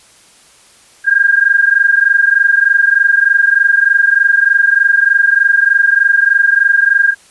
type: tone pair together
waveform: sine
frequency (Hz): 1600 / 1623.3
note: G6 / G#6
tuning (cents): +35 / -40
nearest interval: unison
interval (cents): 25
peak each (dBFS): -10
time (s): 1.04-7.15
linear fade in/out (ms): 50
effects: white hiss -45 dBFS RMS until 7.3 s + resampled to 24000 Hz